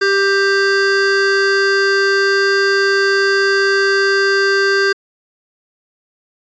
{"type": "tone pair together", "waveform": "square", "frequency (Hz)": [393.5, 1575.1], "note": ["G4", "G6"], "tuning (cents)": [7, 8], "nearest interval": "2 octaves", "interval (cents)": 2401, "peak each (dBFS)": -15, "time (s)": [0.01, 4.93], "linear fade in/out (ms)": 10, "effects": ["resampled to 16000 Hz"]}